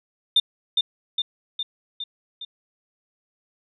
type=tone with echo; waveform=sine; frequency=3605 Hz; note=A7; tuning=41 cents sharp; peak=-12 dBFS; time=0.36-0.4 s; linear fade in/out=5 ms; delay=410 ms; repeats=5; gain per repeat=-4 dB; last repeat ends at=2.45 s; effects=tanh soft clip ceiling -10 dBFS